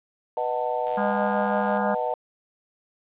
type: chord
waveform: sine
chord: B dominant seventh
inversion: none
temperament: just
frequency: 493.9 / 617.4 / 740.8 / 889 Hz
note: B4 / D#5 / F#5 / A5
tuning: 0 / -14 / +2 / +18 cents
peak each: -29 dBFS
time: 0.37-2.14 s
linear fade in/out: 2 ms
type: click train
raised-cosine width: 0.2 ms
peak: -27 dBFS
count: 81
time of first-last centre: 0.87-1.772 s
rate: 88.7 Hz
type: harmonic tone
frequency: 203.8 Hz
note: G#3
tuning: 32 cents flat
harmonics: 1 / 3 / 4 / 5 / 6 / 7 / 8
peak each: -27 / -32 / -33 / -34 / -35 / -35 / -36 dBFS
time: 0.97-1.95 s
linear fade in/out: 10 ms
effects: resampled to 8000 Hz + 9-bit